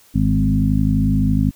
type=harmonic tone with a mistuned harmonic; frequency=51.91 Hz; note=G#1; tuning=in tune; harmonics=1 / 2 / 3 / 4 / 5; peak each=-20 / -20 / -20 / -20 / -20 dBFS; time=0.14-1.51 s; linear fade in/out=20 ms; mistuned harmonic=3; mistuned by=+17 cents; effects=white hiss -51 dBFS RMS until 1.55 s